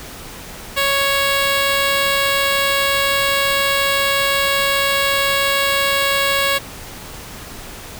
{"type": "tone with notch filter", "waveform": "5% pulse", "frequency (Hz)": 554.4, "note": "C#5", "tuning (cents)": 0, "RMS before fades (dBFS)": -17, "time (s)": [0.76, 6.59], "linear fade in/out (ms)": 20, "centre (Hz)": 6000, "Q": 0.98, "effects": ["pink hiss -34 dBFS RMS until 7.99 s"]}